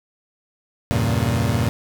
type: chord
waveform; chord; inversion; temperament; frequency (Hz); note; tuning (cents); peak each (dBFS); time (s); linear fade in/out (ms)
30% pulse; E diminished seventh; none; equal; 82.41 / 98 / 116.54 / 138.59; E2 / G2 / Bb2 / Db3; 0 / 0 / 0 / 0; -23 / -22 / -18 / -23; 0.91-1.69; 0
effects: none